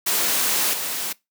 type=noise with level steps; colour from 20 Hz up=white; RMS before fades=-21 / -27 dBFS; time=0.06-1.13 s; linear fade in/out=10 ms; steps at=0.73 s; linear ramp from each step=5 ms; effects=noise-tail reverb RT60 0.2 s tail -22 dB re dry + high-pass 200 Hz 12 dB/octave